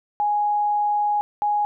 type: tone bursts at uneven times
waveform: sine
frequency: 830.6 Hz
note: G#5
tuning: in tune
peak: -18 dBFS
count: 2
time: 0.2-1.21 / 1.42-1.65 s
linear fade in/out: 0 ms
effects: none